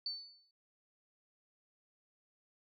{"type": "tone with exponential decay", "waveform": "sine", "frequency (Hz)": 4502, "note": "C#8", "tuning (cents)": 26, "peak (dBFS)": -34, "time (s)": [0.06, 0.51], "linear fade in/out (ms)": 2, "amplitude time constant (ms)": 96, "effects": []}